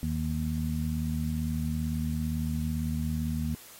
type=harmonic tone; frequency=77.78 Hz; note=D#2; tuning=in tune; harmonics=1 / 2 / 3; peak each=-32 / -32 / -32 dBFS; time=0.03-3.55 s; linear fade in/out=0 ms; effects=white hiss -50 dBFS RMS until 3.79 s + AAC 48 kbps